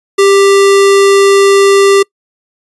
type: tone with sample-and-hold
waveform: sine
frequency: 396.1 Hz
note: G4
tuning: 18 cents sharp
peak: -3 dBFS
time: 0.18-2.03 s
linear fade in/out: 10 ms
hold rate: 1575 Hz
effects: noise-tail reverb RT60 0.1 s tail -26 dB re dry + resampled to 24000 Hz